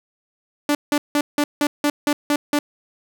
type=tone bursts; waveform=sawtooth; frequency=292.4 Hz; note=D4; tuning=7 cents flat; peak=-12 dBFS; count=9; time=0.69-2.59 s; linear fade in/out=2 ms; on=60 ms; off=170 ms; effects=none